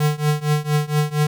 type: tone with tremolo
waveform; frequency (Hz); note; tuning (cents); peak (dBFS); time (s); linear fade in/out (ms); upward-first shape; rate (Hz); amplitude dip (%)
square; 149.9; D3; +36; -14; 0-1.27; 5; triangle; 4.3; 95
effects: none